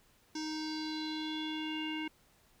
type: tone with low-pass filter sweep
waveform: square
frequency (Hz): 311.1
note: D#4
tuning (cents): 0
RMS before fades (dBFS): -38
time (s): 0.35-2.08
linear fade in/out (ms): 5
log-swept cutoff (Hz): 5600 to 2500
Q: 6.3
effects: pink hiss -67 dBFS RMS until 2.6 s